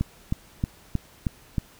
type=click train; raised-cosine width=5 ms; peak=-11 dBFS; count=6; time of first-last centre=0.01-1.582 s; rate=3.18 Hz; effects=pink hiss -53 dBFS RMS until 1.79 s

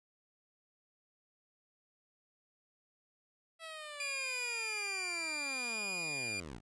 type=linear sweep; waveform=10% pulse; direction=down; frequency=659.3 to 47.59 Hz; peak=-36 dBFS; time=3.59-6.61 s; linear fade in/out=50 ms
type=tone with vibrato; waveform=sawtooth; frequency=2405 Hz; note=D7; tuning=41 cents sharp; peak=-33 dBFS; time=4-6.4 s; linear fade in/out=2 ms; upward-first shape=triangle; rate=0.65 Hz; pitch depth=29 cents each way
effects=resampled to 22050 Hz

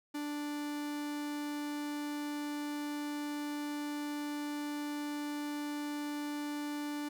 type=tone; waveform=45% pulse; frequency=293.7 Hz; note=D4; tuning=in tune; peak=-36 dBFS; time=0.14-7.09 s; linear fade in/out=10 ms; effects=none

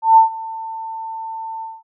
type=tone with ADSR envelope; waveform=sine; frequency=895 Hz; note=A5; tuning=29 cents sharp; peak=-4 dBFS; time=0.02-1.83 s; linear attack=150 ms; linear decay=120 ms; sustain=-21 dB; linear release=210 ms; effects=none

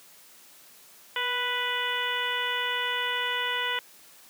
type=harmonic tone with a mistuned harmonic; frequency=493.9 Hz; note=B4; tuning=in tune; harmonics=1 / 2 / 3 / 4 / 5 / 6 / 7; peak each=-38 / -33 / -33 / -32 / -38 / -32 / -37 dBFS; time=1.16-3.79 s; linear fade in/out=2 ms; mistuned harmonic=1; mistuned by=-29 cents; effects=white hiss -53 dBFS RMS until 4.29 s + high-pass 150 Hz 12 dB/octave

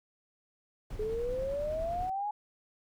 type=noise with tremolo; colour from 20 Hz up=brown; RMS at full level=-40 dBFS; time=0.9-2.1 s; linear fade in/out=5 ms; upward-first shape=triangle; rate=10 Hz; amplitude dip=25%
type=exponential sweep; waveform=sine; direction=up; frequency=420.7 to 847 Hz; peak=-31 dBFS; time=0.99-2.31 s; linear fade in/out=5 ms
effects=none

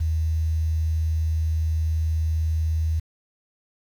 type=tone; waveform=sine; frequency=79.7 Hz; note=D#2; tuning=42 cents sharp; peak=-20 dBFS; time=0-3 s; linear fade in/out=10 ms; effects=8-bit

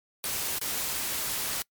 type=noise with dropouts; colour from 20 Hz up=white; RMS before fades=-31 dBFS; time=0.24-1.62 s; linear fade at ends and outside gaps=0 ms; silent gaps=0.585-0.614 s; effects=noise-tail reverb RT60 0.1 s tail -25 dB re dry + MP3 96 kbps

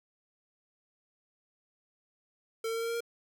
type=tone with pitch steps; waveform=square; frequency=451.2 / 454.3 / 457.5 / 460.7 / 463.9 / 467.1 Hz; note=A4 / A#4 / A#4 / A#4 / A#4 / A#4; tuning=+44 / -45 / -32 / -20 / -8 / +3 cents; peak=-32 dBFS; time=2.64-3.006 s; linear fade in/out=5 ms; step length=61 ms; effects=none

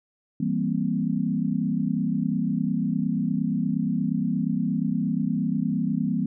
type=chord; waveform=sine; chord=C dominant seventh; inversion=first; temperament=equal; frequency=164.81 / 196 / 233.1 / 261.6 Hz; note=E3 / G3 / Bb3 / C4; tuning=0 / 0 / 0 / 0 cents; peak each=-28 / -27 / -27 / -29 dBFS; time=0.4-6.26 s; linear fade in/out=5 ms; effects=none

